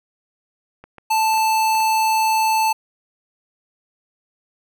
clicks, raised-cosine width 0.5 ms, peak -25 dBFS, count 6, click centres 0.84 / 0.983 / 1.339 / 1.376 / 1.751 / 1.804 s
square tone, 880 Hz, A5, in tune, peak -16 dBFS, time 1.1-2.73 s, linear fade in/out 10 ms
effects none

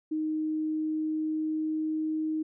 sine tone with pitch glide, 311.1 to 312.9 Hz, D#4 to D#4, 0 to +10 cents, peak -27 dBFS, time 0.11-2.43 s, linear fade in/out 10 ms, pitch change +10 cents, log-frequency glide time 0.47-2.22 s, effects none

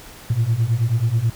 sine beating tone pair, 110 / 119.3 Hz, A2 / A#2, 0 / +41 cents, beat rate 9.3 Hz, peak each -19 / -17 dBFS, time 0.3-1.3 s, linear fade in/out 5 ms, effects tanh soft clip ceiling -11 dBFS + pink hiss -41 dBFS RMS until 1.35 s

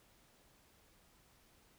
silence, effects pink hiss -68 dBFS RMS until 1.78 s

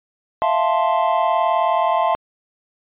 triangle chord, F major seventh, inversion third, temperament equal, 659.3 / 698.5 / 880 / 1046.5 Hz, E5 / F5 / A5 / C6, 0 / 0 / 0 / 0 cents, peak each -19 dBFS, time 0.42-2.15 s, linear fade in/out 0 ms, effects resampled to 8000 Hz

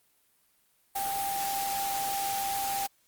sine tone in noise, 791 Hz, G5, 15 cents sharp, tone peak -30 dBFS, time 0.95-2.87 s, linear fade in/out 10 ms, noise white, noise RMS -35 dBFS, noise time 0.95-2.87 s, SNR +2 dB, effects white hiss -68 dBFS RMS until 3.07 s + Opus 32 kbps

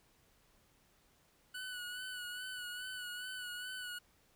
25% pulse tone with vibrato, 1480 Hz, F#6, in tune, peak -38 dBFS, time 1.54-3.99 s, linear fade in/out 10 ms, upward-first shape sine, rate 2.4 Hz, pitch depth 39 cents each way, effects pink hiss -70 dBFS RMS until 4.35 s

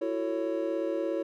triangle chord, F# minor seventh, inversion third, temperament just, 333 / 370 / 444 / 555 Hz, E4 / F#4 / A4 / C#5, +18 / 0 / +16 / +2 cents, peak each -30 / -34 / -34 / -30 dBFS, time 0.01-1.23 s, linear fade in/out 10 ms, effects none

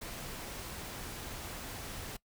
pink noise, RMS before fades -43 dBFS, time 0.01-2.17 s, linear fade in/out 10 ms, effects noise-tail reverb RT60 0.1 s tail -21 dB re dry

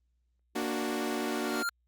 sawtooth chord, Bb augmented, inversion none, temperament equal, 233.1 / 293.7 / 370 Hz, Bb3 / D4 / F#4, 0 / 0 / 0 cents, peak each -31 dBFS, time 0.55-1.63 s, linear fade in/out 10 ms
square tone with exponential growth, 1397 Hz, F6, in tune, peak -28 dBFS, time 1.13-1.69 s, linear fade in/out 0 ms, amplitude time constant 120 ms
effects added 60 Hz sine -70 dBFS peak until 1.87 s + Opus 32 kbps

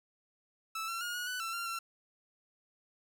sawtooth tone with pitch steps, 1314 / 1356 / 1430 / 1452 / 1493 / 1340 / 1381 / 1354 Hz, E6 / E6 / F6 / F#6 / F#6 / E6 / F6 / E6, -6 / +49 / +41 / -33 / +15 / +28 / -20 / +46 cents, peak -32 dBFS, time 0.75-1.79 s, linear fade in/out 5 ms, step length 130 ms, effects none

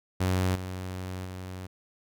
sawtooth tone with level steps, 92.5 Hz, F#2, in tune, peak -20 / -30 / -33 dBFS, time 0.2-1.67 s, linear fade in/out 10 ms, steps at 0.55 / 1.25 s, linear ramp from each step 5 ms, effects none

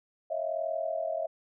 sine tone cluster, 551 / 643 / 684 Hz, C#5 / E5 / F5, -11 / -43 / -36 cents, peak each -38 / -31 / -35 dBFS, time 0.3-1.27 s, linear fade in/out 10 ms, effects none

